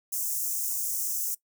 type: high-pass noise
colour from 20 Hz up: white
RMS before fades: -30 dBFS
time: 0.12-1.35 s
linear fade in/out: 10 ms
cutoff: 5900 Hz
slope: 48 dB/octave
effects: noise-tail reverb RT60 0.1 s tail -21 dB re dry